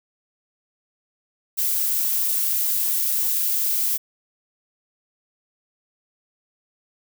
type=noise; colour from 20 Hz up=violet; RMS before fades=-22 dBFS; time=1.57-3.98 s; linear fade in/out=20 ms; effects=none